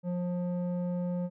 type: tone with low-pass filter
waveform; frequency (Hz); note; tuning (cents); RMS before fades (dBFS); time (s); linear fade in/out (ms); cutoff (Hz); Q
square; 177.5; F3; +28; -32; 0.03-1.3; 50; 540; 1.3
effects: none